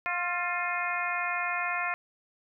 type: harmonic tone with a mistuned harmonic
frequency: 353.6 Hz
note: F4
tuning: 22 cents sharp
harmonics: 2 / 3 / 4 / 5 / 6 / 7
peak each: -35 / -35 / -35 / -35 / -35 / -35 dBFS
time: 0.06-1.94 s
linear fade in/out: 0 ms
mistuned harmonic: 4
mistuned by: -37 cents
effects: none